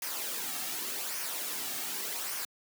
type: noise with flanger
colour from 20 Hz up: white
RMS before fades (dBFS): -36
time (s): 0.02-2.45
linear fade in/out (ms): 2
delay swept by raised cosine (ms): 0.25 to 2.05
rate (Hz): 0.86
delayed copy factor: -0.5
effects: high-pass 200 Hz 12 dB/octave